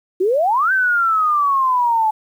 sine exponential two-way sweep, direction up then down, 351.8 to 1568 to 857 Hz, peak -13 dBFS, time 0.2-2.11 s, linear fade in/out 10 ms, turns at 0.72 s, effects 8-bit

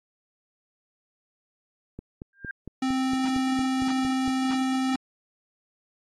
click train, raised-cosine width 3 ms, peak -24 dBFS, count 11, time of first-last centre 1.99-4.278 s, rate 4.37 Hz
sine tone with exponential growth, 1597 Hz, G6, 32 cents sharp, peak -28 dBFS, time 2.33-2.51 s, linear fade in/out 2 ms, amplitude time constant 39 ms
square tone, 261.6 Hz, C4, in tune, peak -24 dBFS, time 2.82-4.96 s, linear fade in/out 5 ms
effects low-pass 7000 Hz 12 dB/octave + AAC 32 kbps

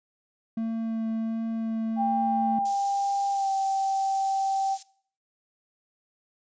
triangle tone with vibrato, 224.8 Hz, A3, 37 cents sharp, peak -24 dBFS, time 0.57-2.59 s, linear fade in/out 5 ms, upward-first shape sine, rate 1.4 Hz, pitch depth 10 cents each way
sine tone with pitch glide, 796 to 777.4 Hz, G5 to G5, +26 to -15 cents, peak -23 dBFS, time 1.96-4.78 s, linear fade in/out 50 ms, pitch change -41 cents, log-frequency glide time 3.31-3.5 s
white high-pass noise, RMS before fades -38 dBFS, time 2.65-4.83 s, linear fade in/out 5 ms, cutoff 5900 Hz, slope 12 dB/octave
effects noise-tail reverb RT60 0.5 s tail -19 dB re dry + resampled to 16000 Hz

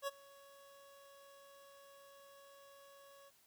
25% pulse tone with ADSR envelope, 557 Hz, C#5, 8 cents sharp, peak -32 dBFS, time 0.02-3.31 s, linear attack 54 ms, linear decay 26 ms, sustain -23 dB, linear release 32 ms, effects white hiss -70 dBFS RMS until 3.46 s

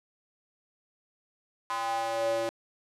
square tone with high-pass filter sweep, 114.1 Hz, A#2, 37 cents flat, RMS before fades -30 dBFS, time 1.7-2.49 s, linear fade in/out 0 ms, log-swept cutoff 1000 to 460 Hz, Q 5.2, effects low-pass 10000 Hz 12 dB/octave

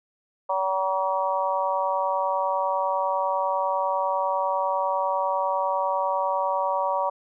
harmonic tone, 190 Hz, F#3, 46 cents sharp, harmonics 3 / 4 / 5 / 6, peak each -27 / -30 / -25 / -30 dBFS, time 0.49-7.1 s, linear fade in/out 10 ms, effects none

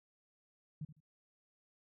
sine tone with echo, 152.6 Hz, D#3, 33 cents flat, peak -39 dBFS, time 0.81-0.85 s, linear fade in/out 5 ms, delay 77 ms, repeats 2, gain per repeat -13 dB, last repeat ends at 1.004 s, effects none

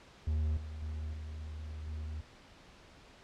triangle tone with level steps, 77 Hz, D#2, 17 cents flat, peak -27 / -38 / -34 / -38 / -35 dBFS, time 0.27-2.21 s, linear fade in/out 5 ms, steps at 0.57 / 0.82 / 1.13 / 1.87 s, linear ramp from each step 2 ms, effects pink hiss -57 dBFS RMS until 3.23 s + low-pass 5000 Hz 12 dB/octave

